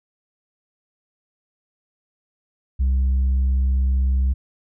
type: tone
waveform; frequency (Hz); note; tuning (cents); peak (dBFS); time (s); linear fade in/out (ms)
sine; 65.41; C2; 0; -13; 2.79-4.34; 20
effects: tanh soft clip ceiling -15 dBFS